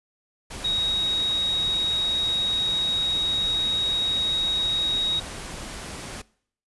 sine tone in noise, 3785 Hz, A#7, 26 cents sharp, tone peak -22 dBFS, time 0.64-5.2 s, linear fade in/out 10 ms, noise pink, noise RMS -36 dBFS, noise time 0.5-6.22 s, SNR +11 dB, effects noise-tail reverb RT60 0.6 s tail -22 dB re dry + resampled to 24000 Hz

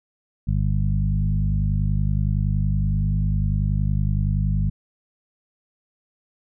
harmonic tone with a mistuned harmonic, 50.5 Hz, G#1, 48 cents flat, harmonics 1 / 2 / 3 / 4, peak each -22 / -23 / -24 / -30 dBFS, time 0.47-4.7 s, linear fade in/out 10 ms, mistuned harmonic 1, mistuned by -20 cents, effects none

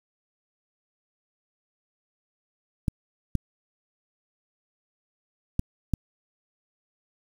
clicks, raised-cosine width 5 ms, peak -11 dBFS, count 4, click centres 2.882 / 3.353 / 5.594 / 5.937 s, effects 7-bit

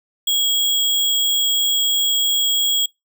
sine tone with sample-and-hold, 3314 Hz, G#7, 4 cents flat, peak -15 dBFS, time 0.27-2.86 s, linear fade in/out 5 ms, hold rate 11025 Hz, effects noise-tail reverb RT60 0.2 s tail -26 dB re dry

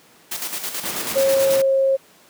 white noise with tremolo, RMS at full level -26 dBFS, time 0.31-1.62 s, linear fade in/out 10 ms, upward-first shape square, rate 9.2 Hz, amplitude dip 55%
pink noise, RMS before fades -29 dBFS, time 0.83-1.62 s, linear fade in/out 5 ms
sine tone with pitch glide, 542 to 538.3 Hz, C#5 to C5, -39 to +49 cents, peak -14 dBFS, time 1.15-1.97 s, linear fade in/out 20 ms, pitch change -12 cents, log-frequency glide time 1.45-1.7 s
effects pink hiss -51 dBFS RMS until 2.29 s + high-pass 200 Hz 12 dB/octave

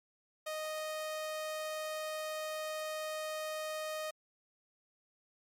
sawtooth tone, 621 Hz, D#5, 3 cents flat, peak -33 dBFS, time 0.46-4.11 s, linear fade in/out 10 ms, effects MP3 64 kbps

